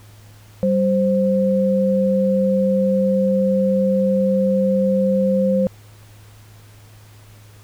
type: tone pair together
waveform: sine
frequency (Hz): 193.76 / 523.3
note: G3 / C5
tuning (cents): -20 / 0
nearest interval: octave + perfect fourth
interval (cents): 1720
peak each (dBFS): -17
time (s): 0.63-5.67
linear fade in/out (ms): 0
effects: added 105 Hz sine -43 dBFS peak until 7.63 s + pink hiss -50 dBFS RMS until 7.63 s

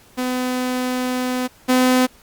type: tone pair in turn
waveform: sawtooth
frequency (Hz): 252.4 / 254.4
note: B3 / C4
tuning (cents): +38 / -48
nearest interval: unison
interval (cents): 14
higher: second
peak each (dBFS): -16 / -9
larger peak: second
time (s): 0.17-1.48 / 1.68-2.07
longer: first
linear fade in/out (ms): 20
effects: pink hiss -50 dBFS RMS until 2.22 s + Opus 48 kbps

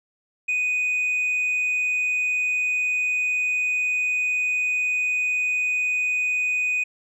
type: tone with tanh clipping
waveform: sine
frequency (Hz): 2489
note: D#7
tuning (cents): 0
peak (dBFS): -21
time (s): 0.48-6.84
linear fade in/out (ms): 10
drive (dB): 1
effects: none

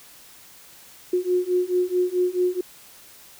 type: beating tone pair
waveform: sine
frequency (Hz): 358.8 / 363.4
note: F4 / F#4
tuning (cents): +47 / -31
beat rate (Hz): 4.6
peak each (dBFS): -23 / -22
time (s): 1.13-2.61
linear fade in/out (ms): 5
effects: white hiss -48 dBFS RMS until 3.39 s

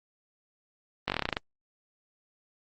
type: slowing click train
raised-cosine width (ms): 0.3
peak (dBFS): -11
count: 11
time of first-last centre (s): 1.08-1.369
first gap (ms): 19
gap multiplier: 1.09
effects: Opus 32 kbps

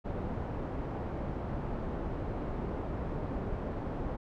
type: low-pass noise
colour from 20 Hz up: pink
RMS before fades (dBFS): -36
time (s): 0.04-4.17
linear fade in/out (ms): 20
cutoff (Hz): 790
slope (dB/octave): 12
effects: none

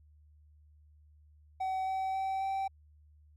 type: tone with pitch steps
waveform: triangle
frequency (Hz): 758 / 763.7 / 769.5 / 775.3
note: F#5 / G5 / G5 / G5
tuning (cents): +42 / -45 / -32 / -19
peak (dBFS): -29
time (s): 1.6-2.68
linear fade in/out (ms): 10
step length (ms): 270
effects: added 75 Hz sine -58 dBFS peak until 3.36 s

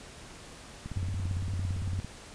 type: click train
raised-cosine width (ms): 5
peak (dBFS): -25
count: 22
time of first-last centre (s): 0.86-2.046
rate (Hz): 17.7
type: tone with vibrato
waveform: sine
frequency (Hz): 91.4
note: F#2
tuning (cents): -21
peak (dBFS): -30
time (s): 0.96-2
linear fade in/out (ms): 0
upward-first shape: square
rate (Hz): 9.3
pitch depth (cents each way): 57
effects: pink hiss -48 dBFS RMS until 2.34 s + resampled to 22050 Hz

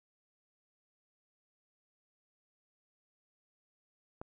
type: click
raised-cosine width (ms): 1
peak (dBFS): -28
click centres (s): 4.215
effects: none

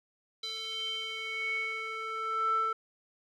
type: tone with band-pass filter sweep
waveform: square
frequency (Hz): 443.5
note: A4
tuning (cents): +14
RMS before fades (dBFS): -34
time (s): 0.43-2.73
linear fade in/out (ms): 5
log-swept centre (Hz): 3900 to 1200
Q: 6.8
effects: none

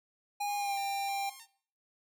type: tone with pitch glide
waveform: square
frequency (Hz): 818 to 792.9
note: G#5 to G5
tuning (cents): -26 to +20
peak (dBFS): -32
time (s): 0.4-1.3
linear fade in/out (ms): 10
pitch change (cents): -54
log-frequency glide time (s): 0.57-0.75
type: tone with vibrato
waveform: 5% pulse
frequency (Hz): 987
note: B5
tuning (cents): -1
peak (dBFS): -37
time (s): 0.46-1.47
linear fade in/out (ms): 50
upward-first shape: square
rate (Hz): 1.6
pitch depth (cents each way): 140
effects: noise-tail reverb RT60 0.5 s tail -18 dB re dry

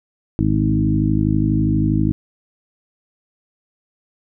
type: harmonic tone with a mistuned harmonic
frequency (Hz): 52.3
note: G#1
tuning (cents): +13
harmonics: 1 / 2 / 3 / 4 / 5 / 6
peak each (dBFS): -24 / -20 / -21 / -22 / -22 / -21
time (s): 0.39-2.12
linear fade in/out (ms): 0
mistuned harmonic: 2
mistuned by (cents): +19
effects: none

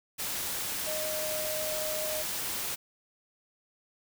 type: tone in noise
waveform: sine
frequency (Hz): 619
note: D#5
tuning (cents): -9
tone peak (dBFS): -34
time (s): 0.86-2.23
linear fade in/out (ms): 20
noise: white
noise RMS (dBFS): -34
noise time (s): 0.18-2.76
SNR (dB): -3
effects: none

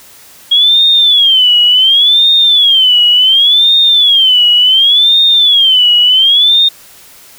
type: tone with vibrato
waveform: sine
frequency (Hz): 3270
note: G#7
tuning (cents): -28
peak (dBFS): -4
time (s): 0.51-6.69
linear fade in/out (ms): 10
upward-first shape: sine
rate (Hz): 0.69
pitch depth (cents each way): 200
effects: white hiss -38 dBFS RMS until 7.38 s

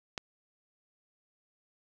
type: click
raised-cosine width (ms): 0.2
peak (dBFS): -17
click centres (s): 0.178
effects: none

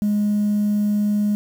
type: tone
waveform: sine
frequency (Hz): 207.7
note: G#3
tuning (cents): 0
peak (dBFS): -15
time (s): 0.02-1.35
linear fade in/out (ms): 0
effects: tanh soft clip ceiling -13 dBFS + 7-bit

